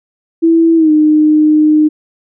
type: tone with pitch glide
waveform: sine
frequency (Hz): 329.6 to 305.8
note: E4 to D#4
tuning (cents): 0 to -30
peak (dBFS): -5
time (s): 0.42-1.89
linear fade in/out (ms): 20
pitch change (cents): -130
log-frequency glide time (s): 0.76-0.91
effects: none